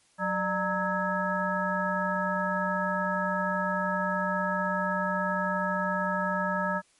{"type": "harmonic tone with a mistuned harmonic", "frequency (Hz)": 185, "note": "F#3", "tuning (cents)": 0, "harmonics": [1, 3, 5, 7, 9], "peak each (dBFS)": [-32, -32, -32, -32, -32], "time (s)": [0.18, 6.82], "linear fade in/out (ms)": 50, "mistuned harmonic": 3, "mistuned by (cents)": 130, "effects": ["white hiss -64 dBFS RMS until 6.99 s", "MP3 48 kbps"]}